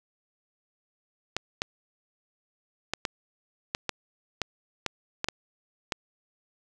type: clicks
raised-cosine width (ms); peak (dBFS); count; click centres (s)
0.2; -10; 11; 1.366 / 1.619 / 2.936 / 3.052 / 3.749 / 3.893 / 4.417 / 4.863 / 5.244 / 5.286 / 5.922
effects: none